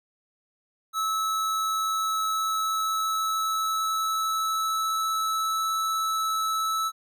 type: tone with pitch glide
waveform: square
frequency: 1300 to 1308.3 Hz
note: E6 to E6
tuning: -24 to -13 cents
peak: -25 dBFS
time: 0.93-6.92 s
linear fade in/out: 50 ms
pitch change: +11 cents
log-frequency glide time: 1.8-5.21 s
effects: none